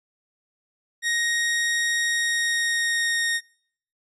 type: tone with pitch glide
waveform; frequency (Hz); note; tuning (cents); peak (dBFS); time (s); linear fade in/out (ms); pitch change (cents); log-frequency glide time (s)
sawtooth; 1873 to 1855.8; A#6 to A#6; +8 to -8; -18; 1.02-3.41; 50; -16; 2.05-3.3
effects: noise-tail reverb RT60 0.6 s tail -25 dB re dry + resampled to 24000 Hz